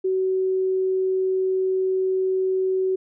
sine tone, 376.6 Hz, F#4, 31 cents sharp, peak -19 dBFS, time 0.04-2.96 s, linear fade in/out 10 ms, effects none

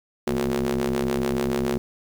sawtooth ring-modulated tone, 67 Hz, C2, 42 cents sharp, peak -15 dBFS, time 0.27-1.78 s, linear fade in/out 0 ms, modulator 298 Hz, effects 8-bit

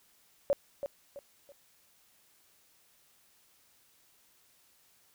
sine tone with echo, 563 Hz, C#5, 27 cents sharp, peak -23 dBFS, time 0.5-0.53 s, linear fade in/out 0 ms, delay 330 ms, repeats 3, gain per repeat -9 dB, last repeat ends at 1.52 s, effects white hiss -66 dBFS RMS until 5.14 s

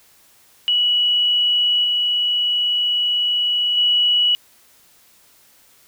sine tone with level steps, 2934 Hz, F#7, 15 cents flat, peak -14 / -16 / -13 dBFS, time 0.68-4.35 s, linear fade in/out 0 ms, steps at 1.84 / 3.77 s, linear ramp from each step 5 ms, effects white hiss -53 dBFS RMS until 5.87 s

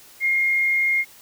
sine tone with frequency modulation, 2133 Hz, C7, 33 cents sharp, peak -17 dBFS, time 0.2-1.05 s, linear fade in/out 50 ms, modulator 53.4 Hz, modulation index 0.34, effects white hiss -48 dBFS RMS until 1.21 s

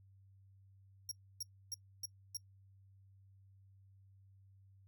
sawtooth tone bursts, 5600 Hz, F8, 4 cents sharp, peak -37 dBFS, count 5, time 1.09-2.37 s, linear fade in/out 2 ms, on 24 ms, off 290 ms, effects noise-tail reverb RT60 0.1 s tail -22 dB re dry + added 97 Hz sine -61 dBFS peak until 4.87 s

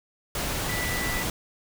sine tone in noise, 1975.5 Hz, B6, in tune, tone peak -31 dBFS, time 0.69-1.23 s, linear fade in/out 2 ms, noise pink, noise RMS -29 dBFS, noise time 0.35-1.3 s, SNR -5 dB, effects none

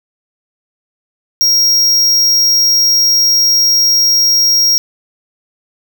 square tone, 5600 Hz, F8, 4 cents sharp, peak -8 dBFS, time 1.41-4.78 s, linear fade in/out 0 ms, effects 8-bit

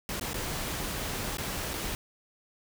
pink noise with dropouts, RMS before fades -34 dBFS, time 0.09-1.95 s, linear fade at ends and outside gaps 1 ms, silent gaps 0.197-0.211 / 0.333-0.342 / 1.371-1.383 / 1.735-1.739 s, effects none

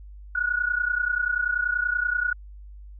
sine tone pair together, 1445 / 1475.4 Hz, F#6 / F#6, -41 / -5 cents, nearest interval unison, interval 36 cents, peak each -25 dBFS, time 0.35-2.33 s, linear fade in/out 5 ms, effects added 50 Hz sine -40 dBFS peak until 2.99 s

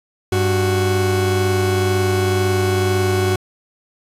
40% pulse tone pair together, 98 / 370 Hz, G2 / F#4, 0 / 0 cents, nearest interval octave + major seventh, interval 2300 cents, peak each -17 dBFS, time 0.32-3.36 s, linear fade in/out 5 ms, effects resampled to 32000 Hz

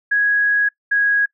sine tone pair in turn, 1661.2 / 1653.1 Hz, G#6 / G#6, 0 / -8 cents, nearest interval unison, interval 8 cents, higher first, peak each -13 dBFS, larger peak neither, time 0.11-0.69 / 0.91-1.26 s, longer first, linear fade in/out 10 ms, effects noise-tail reverb RT60 0.1 s tail -23 dB re dry

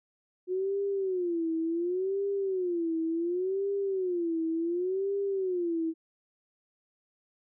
sine tone with vibrato, 360 Hz, F#4, 47 cents flat, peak -27 dBFS, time 0.47-5.94 s, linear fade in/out 50 ms, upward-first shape sine, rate 0.69 Hz, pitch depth 180 cents each way, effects none

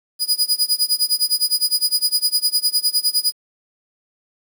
sawtooth tone with tremolo, 4935 Hz, D#8, 15 cents flat, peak -10 dBFS, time 0.19-3.33 s, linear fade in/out 50 ms, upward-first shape sine, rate 9.8 Hz, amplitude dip 95%, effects 8-bit

